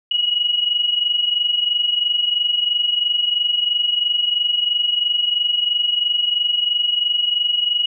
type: tone pair together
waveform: sine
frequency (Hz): 2888 / 2911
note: F#7 / F#7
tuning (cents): -43 / -29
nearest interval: unison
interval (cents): 14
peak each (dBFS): -22 / -17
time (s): 0.11-7.86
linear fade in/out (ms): 5
effects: none